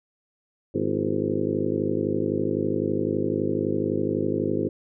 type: harmonic tone with a mistuned harmonic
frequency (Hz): 51.91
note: G#1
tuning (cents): 0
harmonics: 2 / 3 / 4 / 5 / 6 / 7 / 8 / 9 / 10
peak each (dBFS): -34 / -33 / -32 / -30 / -29 / -30 / -29 / -34 / -34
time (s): 0.74-4.69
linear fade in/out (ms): 10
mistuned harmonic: 6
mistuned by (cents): +89
effects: none